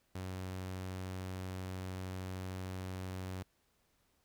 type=tone; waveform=sawtooth; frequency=93.1 Hz; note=F#2; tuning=11 cents sharp; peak=-36 dBFS; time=0.15-3.43 s; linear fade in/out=5 ms; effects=pink hiss -75 dBFS RMS until 4.24 s